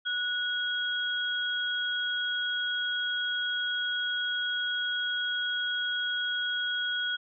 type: tone pair together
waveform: sine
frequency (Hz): 1468 / 3296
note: F#6 / G#7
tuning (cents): -14 / -14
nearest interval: octave + major second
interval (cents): 1400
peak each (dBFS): -30 / -31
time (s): 0.05-7.17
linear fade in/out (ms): 20
effects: none